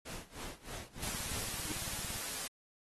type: noise with tremolo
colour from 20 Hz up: pink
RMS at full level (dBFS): -44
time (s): 0.05-1.53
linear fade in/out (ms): 10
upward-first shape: sine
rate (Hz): 3.2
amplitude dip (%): 90
type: click train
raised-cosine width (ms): 5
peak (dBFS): -35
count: 22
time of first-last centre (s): 0.98-2.16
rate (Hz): 17.8
type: noise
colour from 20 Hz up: white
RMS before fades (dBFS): -40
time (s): 1.02-2.48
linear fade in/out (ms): 10
type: tone with exponential growth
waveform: square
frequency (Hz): 308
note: D#4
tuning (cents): -17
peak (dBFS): -36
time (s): 1.63-1.72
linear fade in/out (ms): 2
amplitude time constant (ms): 19
effects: AAC 32 kbps